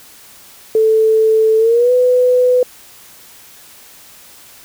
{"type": "tone with pitch glide", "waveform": "sine", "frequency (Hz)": [440, 499.6], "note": ["A4", "B4"], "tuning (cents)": [0, 20], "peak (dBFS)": -8, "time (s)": [0.75, 2.63], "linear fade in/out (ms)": 2, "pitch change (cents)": 220, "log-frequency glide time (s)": [1.58, 1.92], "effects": ["white hiss -41 dBFS RMS until 4.64 s"]}